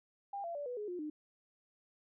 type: tone with pitch steps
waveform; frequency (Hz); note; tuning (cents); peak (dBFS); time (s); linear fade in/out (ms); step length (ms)
sine; 800 / 680.5 / 578.9 / 492.5 / 418.9 / 356.4 / 303.1; G5 / F5 / D5 / B4 / G#4 / F4 / D#4; +35 / -45 / -25 / -5 / +15 / +35 / -45; -38; 0.33-1.1; 5; 110
effects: none